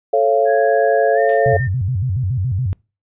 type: chord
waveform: sine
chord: A augmented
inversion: none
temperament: just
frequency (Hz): 440 / 550 / 687.5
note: A4 / C#5 / E#5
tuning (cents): 0 / -14 / -27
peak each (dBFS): -16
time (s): 0.13-1.57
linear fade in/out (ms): 5
type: tone with pitch glide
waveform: sine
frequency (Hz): 1661.2 to 1811.6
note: G#6 to A#6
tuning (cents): 0 to -50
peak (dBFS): -24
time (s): 0.45-1.69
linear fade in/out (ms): 50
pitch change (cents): +150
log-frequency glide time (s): 1.14-1.19
type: noise with exponential decay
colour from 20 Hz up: white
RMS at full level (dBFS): -33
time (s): 1.29-1.53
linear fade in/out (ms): 2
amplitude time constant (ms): 52
type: tone with vibrato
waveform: sine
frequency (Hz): 110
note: A2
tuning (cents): 0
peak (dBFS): -16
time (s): 1.46-2.73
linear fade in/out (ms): 0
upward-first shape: square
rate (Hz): 7.1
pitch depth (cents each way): 280
effects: noise-tail reverb RT60 0.3 s tail -24 dB re dry + resampled to 8000 Hz